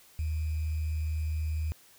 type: tone with sample-and-hold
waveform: sine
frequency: 78 Hz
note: D#2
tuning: 5 cents sharp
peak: -28 dBFS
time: 0.19-1.72 s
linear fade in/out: 0 ms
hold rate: 2450 Hz
effects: white hiss -58 dBFS RMS until 1.98 s